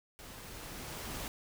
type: noise with level ramp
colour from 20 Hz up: pink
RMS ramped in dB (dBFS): -50 to -40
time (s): 0.19-1.28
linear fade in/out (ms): 0
effects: none